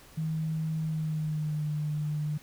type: tone with pitch glide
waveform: sine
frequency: 158.4 to 150.55 Hz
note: D#3 to D3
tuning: +31 to +43 cents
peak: -28 dBFS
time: 0.17-2.38 s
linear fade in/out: 10 ms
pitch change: -88 cents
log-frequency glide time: 0.83-1.69 s
effects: pink hiss -54 dBFS RMS until 2.42 s